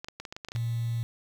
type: clicks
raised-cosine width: 0.2 ms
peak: -21 dBFS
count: 10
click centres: 0.045 / 0.085 / 0.2 / 0.252 / 0.325 / 0.365 / 0.448 / 0.486 / 0.519 / 0.561 s
type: tone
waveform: sine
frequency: 116.54 Hz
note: A#2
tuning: in tune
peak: -27 dBFS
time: 0.55-1.03 s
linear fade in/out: 0 ms
effects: 8-bit